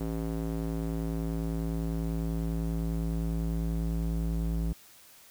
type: tone with band-pass filter sweep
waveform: square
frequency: 55 Hz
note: A1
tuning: in tune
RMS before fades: -31 dBFS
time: 0-4.73 s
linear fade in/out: 5 ms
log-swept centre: 280 to 130 Hz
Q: 0.99
effects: white hiss -55 dBFS RMS until 5.3 s